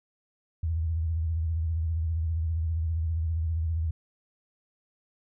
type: tone with vibrato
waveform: sine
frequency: 81.3 Hz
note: E2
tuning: 23 cents flat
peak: -25 dBFS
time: 0.63-3.91 s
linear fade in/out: 5 ms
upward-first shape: sine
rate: 15 Hz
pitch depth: 83 cents each way
effects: none